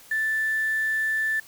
sine tone with quantisation, 1760 Hz, A6, in tune, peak -22 dBFS, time 0.11-1.4 s, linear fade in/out 5 ms, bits 7, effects white hiss -50 dBFS RMS until 1.47 s

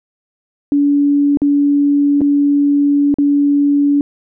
sine tone with dropouts, 286.2 Hz, D4, 45 cents flat, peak -9 dBFS, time 0.72-4.01 s, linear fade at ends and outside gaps 1 ms, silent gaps 1.372-1.418 / 2.208-2.215 / 3.142-3.185 s, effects none

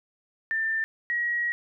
sine tone pair in turn, 1787 / 1904.2 Hz, A6 / A#6, +26 / +36 cents, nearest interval minor second, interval 110 cents, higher second, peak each -24 dBFS, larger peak neither, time 0.51-0.84 / 1.1-1.52 s, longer second, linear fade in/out 0 ms, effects none

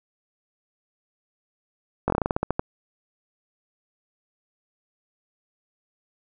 slowing click train, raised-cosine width 1 ms, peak -8 dBFS, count 12, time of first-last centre 2.08-2.595 s, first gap 20 ms, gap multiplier 1.16, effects none

